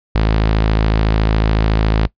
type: tone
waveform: sawtooth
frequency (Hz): 53.9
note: A1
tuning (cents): -35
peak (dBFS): -8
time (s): 0.15-2.07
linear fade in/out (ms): 5
effects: noise-tail reverb RT60 0.1 s tail -21 dB re dry + resampled to 11025 Hz